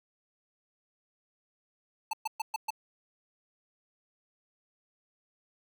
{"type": "tone bursts", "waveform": "square", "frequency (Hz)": 878, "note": "A5", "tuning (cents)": -4, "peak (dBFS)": -30, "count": 5, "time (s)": [2.11, 2.705], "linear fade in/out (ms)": 5, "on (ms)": 23, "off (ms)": 120, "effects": []}